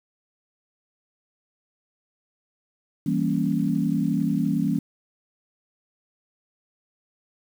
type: chord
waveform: sine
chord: E diminished seventh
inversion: none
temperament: equal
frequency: 164.81 / 196 / 233.1 / 277.2 Hz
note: E3 / G3 / Bb3 / Db4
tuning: 0 / 0 / 0 / 0 cents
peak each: -26 dBFS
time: 3.06-4.79 s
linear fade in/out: 5 ms
effects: 8-bit